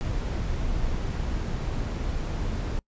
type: noise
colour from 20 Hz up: brown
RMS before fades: -28 dBFS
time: 0.01-2.79 s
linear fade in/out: 0 ms
effects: noise-tail reverb RT60 0.1 s tail -26 dB re dry + resampled to 16000 Hz